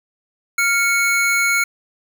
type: tone pair together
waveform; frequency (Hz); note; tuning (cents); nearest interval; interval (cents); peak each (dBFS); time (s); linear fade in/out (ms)
square; 1396 / 2216; F6 / C#7; -1 / -1; minor sixth; 800; -20 / -17; 0.58-1.64; 5
effects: none